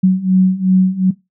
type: beating tone pair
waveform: sine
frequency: 185 / 187.7 Hz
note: F#3 / F#3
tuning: 0 / +25 cents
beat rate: 2.7 Hz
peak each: -13 / -11 dBFS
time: 0.03-1.11 s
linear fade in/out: 10 ms
effects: noise-tail reverb RT60 0.2 s tail -19 dB re dry